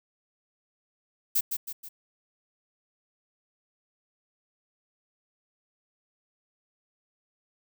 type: noise with echo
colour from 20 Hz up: violet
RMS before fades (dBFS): -24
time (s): 1.35-1.41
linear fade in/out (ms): 10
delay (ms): 160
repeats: 3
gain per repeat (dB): -6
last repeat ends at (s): 1.89
effects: none